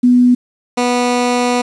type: tone pair in turn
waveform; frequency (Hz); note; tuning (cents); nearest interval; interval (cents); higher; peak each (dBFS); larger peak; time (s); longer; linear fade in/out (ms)
sine / 15% pulse; 246.8 / 245.2; B3 / B3; -1 / -12; unison; 11; first; -6; neither; 0.03-0.35 / 0.77-1.62; second; 10
effects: resampled to 22050 Hz + 7-bit